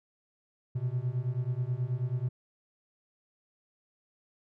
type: beating tone pair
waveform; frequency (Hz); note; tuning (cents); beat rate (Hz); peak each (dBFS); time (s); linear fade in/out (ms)
triangle; 120.5 / 129.8; B2 / C3; -42 / -13; 9.3; -30; 0.75-2.29; 10
effects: none